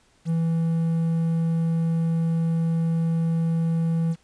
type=tone with quantisation; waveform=triangle; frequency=164.81 Hz; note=E3; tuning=in tune; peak=-18 dBFS; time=0.25-4.16 s; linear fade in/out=50 ms; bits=8; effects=pink hiss -61 dBFS RMS until 4.23 s + resampled to 22050 Hz